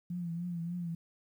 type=tone with vibrato; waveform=sine; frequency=172.2 Hz; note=F3; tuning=24 cents flat; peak=-34 dBFS; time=0.1-0.95 s; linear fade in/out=5 ms; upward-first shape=triangle; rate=3.4 Hz; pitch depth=68 cents each way; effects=11-bit